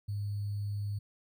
sine tone with sample-and-hold, 102.2 Hz, G#2, 27 cents flat, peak -32 dBFS, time 0.08-0.99 s, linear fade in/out 10 ms, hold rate 4410 Hz, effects none

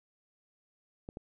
clicks, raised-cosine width 2 ms, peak -28 dBFS, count 2, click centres 1.089 / 1.171 s, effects none

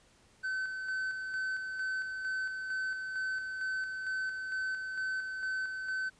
triangle tone with tremolo, 1527 Hz, G6, 46 cents flat, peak -30 dBFS, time 0.43-6.1 s, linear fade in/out 20 ms, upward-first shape square, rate 2.2 Hz, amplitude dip 40%, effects pink hiss -64 dBFS RMS until 6.19 s + resampled to 22050 Hz

